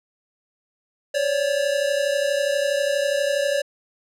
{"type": "tone pair together", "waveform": "square", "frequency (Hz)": [544, 576.3], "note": ["C#5", "D5"], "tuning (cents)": [-33, -33], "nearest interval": "minor second", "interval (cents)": 100, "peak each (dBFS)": [-25, -22], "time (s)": [1.14, 3.62], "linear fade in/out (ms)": 10, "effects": ["low-pass 10000 Hz 12 dB/octave"]}